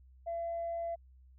sine tone, 676 Hz, E5, 43 cents sharp, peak -33 dBFS, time 0.26-0.96 s, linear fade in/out 20 ms, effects tanh soft clip ceiling -30 dBFS + added 64 Hz sine -56 dBFS peak until 1.38 s

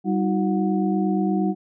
sine tone cluster, 193.5 / 316 / 364.6 / 732 Hz, G3 / D#4 / F#4 / F#5, -22 / +27 / -25 / -19 cents, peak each -21 / -24 / -28 / -30 dBFS, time 0.04-1.55 s, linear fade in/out 50 ms, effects none

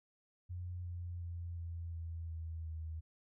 sine tone with pitch steps, 89 / 87.42 / 85.87 / 84.35 / 82.85 / 81.38 / 79.93 Hz, F2 / F2 / F2 / E2 / E2 / E2 / D#2, +33 / +2 / -29 / +40 / +9 / -22 / +47 cents, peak -40 dBFS, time 0.49-3.01 s, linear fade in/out 20 ms, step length 360 ms, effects none

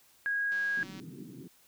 sine tone, 1643 Hz, G#6, 19 cents flat, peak -28 dBFS, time 0.26-0.83 s, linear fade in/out 0 ms
click train, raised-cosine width 0.2 ms, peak -33 dBFS, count 92, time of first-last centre 0.52-0.999 s, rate 190 Hz
pink band-pass noise, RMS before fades -46 dBFS, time 0.77-1.48 s, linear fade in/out 5 ms, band 130 to 370 Hz, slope 48 dB/octave
effects white hiss -63 dBFS RMS until 1.67 s

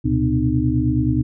sine tone cluster, 70.4 / 119.9 / 129.4 / 253.8 / 305.1 Hz, C#2 / A#2 / C3 / B3 / D#4, +27 / +49 / -19 / +47 / -34 cents, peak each -24 / -21 / -23 / -22 / -21 dBFS, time 0.04-1.23 s, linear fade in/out 20 ms, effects none

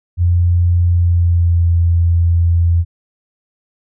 sine tone with pitch glide, 87.31 to 85.12 Hz, F2 to F2, 0 to -44 cents, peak -9 dBFS, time 0.17-2.85 s, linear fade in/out 50 ms, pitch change -44 cents, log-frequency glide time 0.87-1.68 s, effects none

